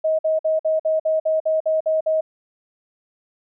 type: tone bursts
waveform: sine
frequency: 632 Hz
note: D#5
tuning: 27 cents sharp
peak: -16 dBFS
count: 11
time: 0.04-2.21 s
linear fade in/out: 10 ms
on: 150 ms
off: 52 ms
effects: none